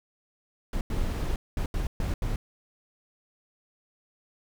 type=noise bursts at uneven times; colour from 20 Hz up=brown; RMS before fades=-28 dBFS; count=6; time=0.73-0.81 / 0.9-1.36 / 1.57-1.66 / 1.74-1.87 / 2-2.14 / 2.22-2.36 s; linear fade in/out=2 ms; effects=none